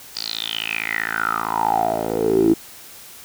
10% pulse tone with band-pass filter sweep, 55.4 Hz, A1, 13 cents sharp, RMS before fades -21 dBFS, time 0.15-2.54 s, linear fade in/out 10 ms, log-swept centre 4900 to 320 Hz, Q 9.7, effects white hiss -41 dBFS RMS until 3.24 s

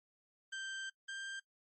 30% pulse tone pair in turn, 1568 / 1583.5 Hz, G6 / G6, 0 / +17 cents, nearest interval unison, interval 17 cents, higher second, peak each -38 / -39 dBFS, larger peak first, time 0.52-0.9 / 1.08-1.4 s, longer first, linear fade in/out 10 ms, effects noise-tail reverb RT60 0.1 s tail -20 dB re dry + MP3 32 kbps

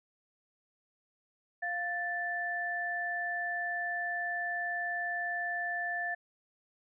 sine tone pair together, 698.5 / 1760.1 Hz, F5 / A6, 0 / 0 cents, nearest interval octave + major third, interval 1600 cents, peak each -37 / -33 dBFS, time 1.62-6.15 s, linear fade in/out 10 ms, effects none

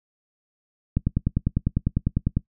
click train, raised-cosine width 5 ms, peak -8 dBFS, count 15, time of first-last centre 0.97-2.37 s, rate 10 Hz, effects noise-tail reverb RT60 0.1 s tail -19 dB re dry

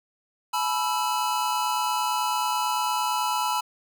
square tone cluster, 856 / 985 / 1329 Hz, A5 / B5 / E6, -48 / -5 / +14 cents, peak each -29 / -27 / -31 dBFS, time 0.53-3.61 s, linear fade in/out 10 ms, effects none

